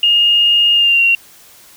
sine tone with pitch glide, 2842 to 2753 Hz, F7 to F7, +30 to -25 cents, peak -8 dBFS, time 0.03-1.15 s, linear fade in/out 2 ms, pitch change -55 cents, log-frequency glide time 0.73-1.03 s, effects white hiss -43 dBFS RMS until 1.76 s

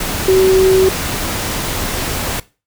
sine tone in noise, 378.1 Hz, F#4, 38 cents sharp, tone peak -7 dBFS, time 0.28-0.89 s, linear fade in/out 5 ms, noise pink, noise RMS -20 dBFS, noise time 0-2.4 s, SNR +10 dB, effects noise-tail reverb RT60 0.3 s tail -19 dB re dry

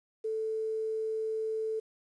sine tone with quantisation, 440 Hz, A4, in tune, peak -30 dBFS, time 0.24-1.8 s, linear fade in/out 10 ms, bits 10, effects resampled to 24000 Hz

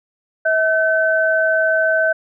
sine tone pair together, 643 / 1529.3 Hz, E5 / G6, -43 / -43 cents, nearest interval octave + minor third, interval 1500 cents, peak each -16 dBFS, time 0.45-2.13 s, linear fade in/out 10 ms, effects none

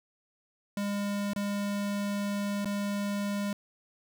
square tone with dropouts, 202.7 Hz, G#3, 42 cents flat, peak -30 dBFS, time 0.77-3.53 s, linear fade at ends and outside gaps 2 ms, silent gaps 1.334-1.361 / 2.647-2.656 s, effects none

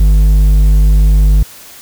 sine tone with hard clipping, 50.6 Hz, G#1, 44 cents flat, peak -6 dBFS, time 0-1.43 s, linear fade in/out 5 ms, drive 6 dB, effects white hiss -35 dBFS RMS until 1.81 s

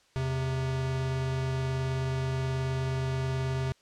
square tone pair together, 82.8 / 131.74 Hz, E2 / C3, +8 / +12 cents, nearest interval minor sixth, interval 804 cents, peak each -38 / -29 dBFS, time 0.16-3.72 s, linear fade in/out 0 ms, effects white hiss -64 dBFS RMS until 3.81 s + low-pass 6000 Hz 12 dB/octave

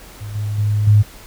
sine tone with level steps, 104.7 Hz, G#2, 15 cents sharp, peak -26 / -19 / -14 / -7 dBFS, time 0.2-1.03 s, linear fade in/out 20 ms, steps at 0.35 / 0.58 / 0.87 s, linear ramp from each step 5 ms, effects added 44 Hz sine -41 dBFS peak until 1.26 s + pink hiss -41 dBFS RMS until 1.26 s

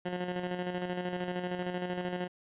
15% pulse tone with tremolo, 179.5 Hz, F3, 48 cents sharp, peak -25 dBFS, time 0.05-2.28 s, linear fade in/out 10 ms, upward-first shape square, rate 13 Hz, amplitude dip 45%, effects resampled to 8000 Hz

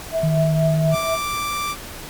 sine tone with tremolo, 653 Hz, E5, 17 cents flat, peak -17 dBFS, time 0.11-1.18 s, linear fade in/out 50 ms, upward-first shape triangle, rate 4.1 Hz, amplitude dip 75%
sine tone with vibrato, 156 Hz, D#3, 5 cents sharp, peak -16 dBFS, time 0.23-0.95 s, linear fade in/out 5 ms, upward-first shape triangle, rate 5.5 Hz, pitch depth 11 cents each way
sawtooth tone, 1174.7 Hz, D6, in tune, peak -19 dBFS, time 0.91-1.76 s, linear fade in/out 50 ms
effects pink hiss -35 dBFS RMS until 2.09 s + Opus 48 kbps

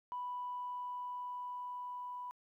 sine tone with level ramp, 987.8 Hz, B5, in tune, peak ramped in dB -37 to -41 dBFS, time 0.12-2.31 s, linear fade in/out 0 ms, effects tanh soft clip ceiling -33 dBFS + 13-bit

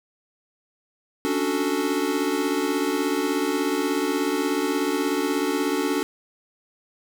square chord, D major seventh, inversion third, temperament equal, 277.2 / 293.7 / 370 / 440 Hz, C#4 / D4 / F#4 / A4, 0 / 0 / 0 / 0 cents, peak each -29 / -27 / -28 / -29 dBFS, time 1.25-6.03 s, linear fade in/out 0 ms, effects 8-bit

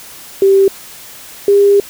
sine tone pair in turn, 390 / 402.6 Hz, G4 / G4, -9 / +46 cents, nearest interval minor second, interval 55 cents, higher second, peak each -5 dBFS, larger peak neither, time 0.42-0.68 / 1.48-1.8 s, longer second, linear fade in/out 2 ms, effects white hiss -34 dBFS RMS until 1.89 s

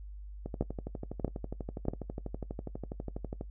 two click trains, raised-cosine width 2 ms, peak -15 / -24 dBFS, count 3 / 37, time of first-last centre 0.61-1.884 / 0.46-3.411 s, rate 1.57 / 12.2 Hz, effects noise-tail reverb RT60 0.1 s tail -18 dB re dry + added 50 Hz sine -42 dBFS peak until 3.5 s

